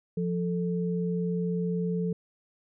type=tone pair together; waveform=sine; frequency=174.61 / 440 Hz; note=F3 / A4; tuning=0 / 0 cents; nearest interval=octave + major third; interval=1600 cents; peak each=-27 / -32 dBFS; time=0.17-2.13 s; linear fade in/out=5 ms; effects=none